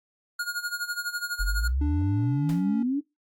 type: tone with tremolo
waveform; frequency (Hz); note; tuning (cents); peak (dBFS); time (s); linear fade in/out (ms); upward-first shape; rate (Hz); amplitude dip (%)
square; 1432; F6; +43; -26; 0.39-1.68; 5; sine; 12; 75
type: exponential sweep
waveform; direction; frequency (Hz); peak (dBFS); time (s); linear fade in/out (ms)
sine; up; 42.4 to 297.3; -23; 1.39-3.01; 20
type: tone with pitch glide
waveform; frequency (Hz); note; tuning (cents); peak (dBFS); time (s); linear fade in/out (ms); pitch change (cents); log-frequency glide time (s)
triangle; 293.7 to 279.6; D4 to C#4; 0 to +15; -25; 1.81-2.83; 5; -85; 2.1-2.72
type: noise with exponential decay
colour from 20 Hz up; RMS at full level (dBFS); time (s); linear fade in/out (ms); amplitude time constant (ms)
pink; -39; 2.49-2.71; 2; 47
effects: noise-tail reverb RT60 0.2 s tail -21 dB re dry + AAC 64 kbps